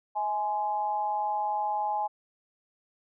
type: tone with amplitude modulation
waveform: sine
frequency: 838 Hz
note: G#5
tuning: 15 cents sharp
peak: -23 dBFS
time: 0.15-2.08 s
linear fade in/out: 20 ms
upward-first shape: sine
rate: 197 Hz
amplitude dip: 70%
effects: none